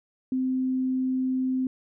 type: tone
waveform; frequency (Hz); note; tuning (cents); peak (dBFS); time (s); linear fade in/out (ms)
sine; 258.8; C4; -19; -23; 0.32-1.67; 2
effects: none